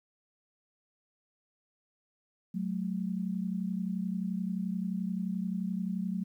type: tone pair together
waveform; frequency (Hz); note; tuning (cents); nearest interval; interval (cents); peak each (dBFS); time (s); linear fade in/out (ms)
sine; 185 / 216.5; F#3 / A3; 0 / -28; minor third; 272; -32 / -35; 2.54-6.24; 10
effects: 11-bit